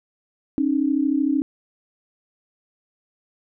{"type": "tone pair together", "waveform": "sine", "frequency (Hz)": [271.5, 304.7], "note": ["C#4", "D#4"], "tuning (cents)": [-36, -36], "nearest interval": "major second", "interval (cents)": 200, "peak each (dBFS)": [-20, -21], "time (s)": [0.58, 1.42], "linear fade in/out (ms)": 0, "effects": []}